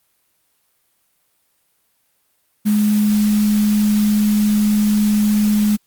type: tone in noise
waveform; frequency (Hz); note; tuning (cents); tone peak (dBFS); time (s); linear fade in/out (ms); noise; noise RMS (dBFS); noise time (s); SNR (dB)
sine; 210; G#3; +19; -12; 2.65-5.77; 20; white; -30; 2.65-5.77; +15
effects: white hiss -64 dBFS RMS until 5.86 s + Opus 32 kbps